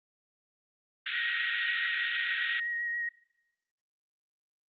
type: band-pass noise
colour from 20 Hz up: pink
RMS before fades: -34 dBFS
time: 1.06-2.6 s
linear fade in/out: 5 ms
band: 1400 to 3700 Hz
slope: 96 dB/octave
type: tone with vibrato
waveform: sine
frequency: 1889 Hz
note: A#6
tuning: 22 cents sharp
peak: -31 dBFS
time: 1.13-3.09 s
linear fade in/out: 5 ms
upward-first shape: triangle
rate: 7.2 Hz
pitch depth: 21 cents each way
effects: noise-tail reverb RT60 1.0 s tail -24 dB re dry + Opus 24 kbps